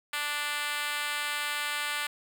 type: tone with high-pass filter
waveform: 5% pulse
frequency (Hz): 293.7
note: D4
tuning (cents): 0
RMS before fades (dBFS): -32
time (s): 0.13-2.07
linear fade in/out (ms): 5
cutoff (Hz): 1200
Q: 1
effects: none